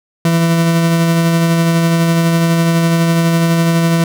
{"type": "tone with tremolo", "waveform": "40% pulse", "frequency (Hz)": 166.7, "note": "E3", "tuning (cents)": 20, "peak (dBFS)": -8, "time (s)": [0.25, 4.04], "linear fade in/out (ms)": 2, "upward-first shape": "sine", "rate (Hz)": 12, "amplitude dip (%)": 25, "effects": []}